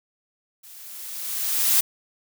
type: noise with level ramp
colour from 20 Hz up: blue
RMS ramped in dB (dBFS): -46 to -17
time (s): 0.63-1.81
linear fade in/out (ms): 10
effects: none